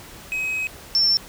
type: tone pair in turn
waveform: triangle / sine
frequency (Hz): 2539 / 5393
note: D#7 / E8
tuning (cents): +34 / +39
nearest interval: octave + minor second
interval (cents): 1305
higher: second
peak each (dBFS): -21 / -15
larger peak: second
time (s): 0.32-0.67 / 0.95-1.17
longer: first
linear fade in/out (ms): 0
effects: pink hiss -42 dBFS RMS until 1.28 s